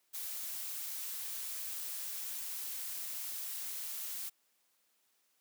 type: noise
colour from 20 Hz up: blue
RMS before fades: -41 dBFS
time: 0.13-4.3 s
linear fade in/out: 20 ms
effects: white hiss -75 dBFS RMS until 5.4 s + high-pass 200 Hz 12 dB/octave